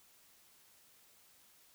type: silence
effects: white hiss -65 dBFS RMS until 1.74 s